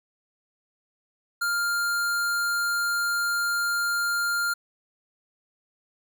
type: tone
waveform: square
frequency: 1400 Hz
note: F6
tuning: 4 cents sharp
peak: -24 dBFS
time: 1.41-4.54 s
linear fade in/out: 10 ms
effects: none